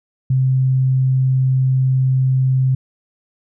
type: tone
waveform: sine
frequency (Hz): 130.81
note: C3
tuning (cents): 0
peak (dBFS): -12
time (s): 0.3-2.75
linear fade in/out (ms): 5
effects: none